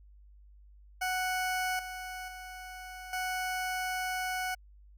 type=tone with level steps; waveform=20% pulse; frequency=740 Hz; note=F#5; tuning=in tune; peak=-25 / -34 / -38 / -27 dBFS; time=1.01-4.55 s; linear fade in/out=10 ms; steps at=1.79 / 2.28 / 3.13 s; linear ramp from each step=2 ms; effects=added 50 Hz sine -53 dBFS peak until 4.97 s